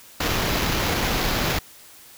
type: noise with sample-and-hold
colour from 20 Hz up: pink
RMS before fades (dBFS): -23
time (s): 0.2-1.59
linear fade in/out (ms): 5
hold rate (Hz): 8820
effects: white hiss -47 dBFS RMS until 2.17 s